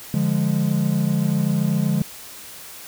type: chord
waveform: triangle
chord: D diminished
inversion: none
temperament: equal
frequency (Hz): 146.83 / 174.61 / 207.7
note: D3 / F3 / Ab3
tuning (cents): 0 / 0 / 0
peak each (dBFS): -20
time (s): 0.14-2.02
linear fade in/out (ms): 2
effects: white hiss -39 dBFS RMS until 2.87 s